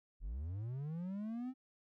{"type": "linear sweep", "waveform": "triangle", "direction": "up", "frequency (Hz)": [38.02, 263.8], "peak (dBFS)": -37, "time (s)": [0.2, 1.54], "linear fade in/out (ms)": 50, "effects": []}